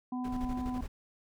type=harmonic tone; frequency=250.9 Hz; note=B3; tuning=28 cents sharp; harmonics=1 / 3 / 4; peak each=-33 / -43 / -45 dBFS; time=0.12-0.81 s; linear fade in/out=5 ms
type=noise with tremolo; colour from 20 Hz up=brown; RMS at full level=-38 dBFS; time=0.24-0.88 s; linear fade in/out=5 ms; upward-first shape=square; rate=12 Hz; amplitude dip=60%
effects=none